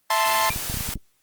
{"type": "chord", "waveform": "sawtooth", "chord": "A minor", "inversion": "second", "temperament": "equal", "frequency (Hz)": [659.3, 880, 1046.5], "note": ["E5", "A5", "C6"], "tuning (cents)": [0, 0, 0], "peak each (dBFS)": [-23, -18, -18], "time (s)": [0.1, 0.5], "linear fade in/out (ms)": 5}
{"type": "noise", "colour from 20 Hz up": "white", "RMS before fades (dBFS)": -30, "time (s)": [0.26, 0.94], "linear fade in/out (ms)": 2}
{"type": "tone with exponential decay", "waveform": "sine", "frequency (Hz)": 2384, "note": "D7", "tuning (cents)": 25, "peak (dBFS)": -22, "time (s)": [0.5, 0.58], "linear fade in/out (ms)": 5, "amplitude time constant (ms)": 16}
{"type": "clicks", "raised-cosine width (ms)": 5, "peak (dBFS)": -18, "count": 8, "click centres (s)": [0.505, 0.561, 0.699, 0.742, 0.772, 0.808, 0.89, 0.957]}
{"effects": ["white hiss -67 dBFS RMS until 1.22 s", "Opus 24 kbps"]}